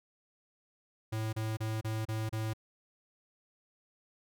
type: tone bursts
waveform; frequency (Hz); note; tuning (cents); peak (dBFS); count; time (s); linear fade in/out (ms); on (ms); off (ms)
square; 110; A2; 0; -33; 6; 1.12-2.535; 10; 210; 31
effects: none